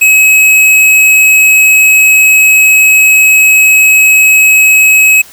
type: tone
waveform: square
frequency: 2559 Hz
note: D#7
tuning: 48 cents sharp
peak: -3 dBFS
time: 0.01-5.22 s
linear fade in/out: 10 ms
effects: white hiss -35 dBFS RMS until 5.32 s